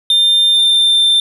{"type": "tone with pitch glide", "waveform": "triangle", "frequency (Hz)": [3600, 3575], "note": ["A7", "A7"], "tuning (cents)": [39, 27], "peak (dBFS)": -7, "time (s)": [0.1, 1.2], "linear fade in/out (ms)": 2, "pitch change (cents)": -12, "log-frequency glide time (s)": [0.49, 1.06], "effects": []}